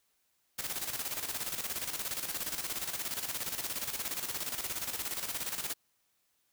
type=noise with tremolo; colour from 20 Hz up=white; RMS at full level=-35 dBFS; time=0.58-5.74 s; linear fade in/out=10 ms; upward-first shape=square; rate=17 Hz; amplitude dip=60%; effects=white hiss -75 dBFS RMS until 6.52 s